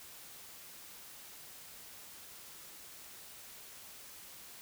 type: silence
effects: white hiss -52 dBFS RMS until 4.61 s